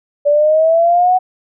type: exponential sweep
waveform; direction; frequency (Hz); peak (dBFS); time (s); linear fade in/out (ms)
sine; up; 576 to 747; -8; 0.25-1.19; 20
effects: none